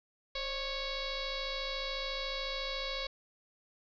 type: tone with frequency modulation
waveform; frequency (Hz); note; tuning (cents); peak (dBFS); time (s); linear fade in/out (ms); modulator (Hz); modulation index
sine; 2217; C#7; 0; -34; 0.35-3.07; 5; 561; 4.3
effects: none